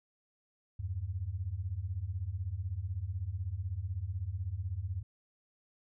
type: beating tone pair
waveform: sine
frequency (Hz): 82.41 / 98.41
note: E2 / G2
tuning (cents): 0 / +7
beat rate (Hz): 16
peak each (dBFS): -38 / -36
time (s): 0.79-5.03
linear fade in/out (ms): 10
effects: none